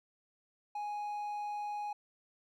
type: tone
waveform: triangle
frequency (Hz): 830.6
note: G#5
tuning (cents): 0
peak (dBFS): -34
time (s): 0.75-1.93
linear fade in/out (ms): 5
effects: none